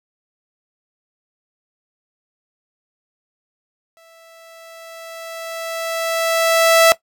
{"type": "tone with exponential growth", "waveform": "sawtooth", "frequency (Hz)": 659.3, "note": "E5", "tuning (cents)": 0, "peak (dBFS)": -3, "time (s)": [3.97, 6.92], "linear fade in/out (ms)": 0, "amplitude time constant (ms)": 640, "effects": ["noise-tail reverb RT60 0.1 s tail -17 dB re dry"]}